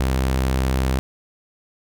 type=tone; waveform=sawtooth; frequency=65.3 Hz; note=C2; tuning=3 cents flat; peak=-14 dBFS; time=0-0.99 s; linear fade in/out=0 ms; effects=none